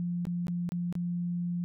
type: tone with dropouts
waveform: sine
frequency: 174.61 Hz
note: F3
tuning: in tune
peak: -29 dBFS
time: 0-1.64 s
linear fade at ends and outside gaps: 0 ms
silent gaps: 0.253-0.269 / 0.469-0.482 / 0.691-0.72 / 0.926-0.953 s
effects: none